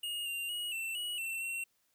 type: tone with pitch steps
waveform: square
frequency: 2859 / 2782 / 2898 / 2685 / 2915 / 2694 / 2722 Hz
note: F7 / F7 / F#7 / E7 / F#7 / E7 / F7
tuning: +40 / -7 / -37 / +31 / -26 / +37 / -45 cents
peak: -36 dBFS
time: 0.03-1.64 s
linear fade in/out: 5 ms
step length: 230 ms
effects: white hiss -75 dBFS RMS until 1.94 s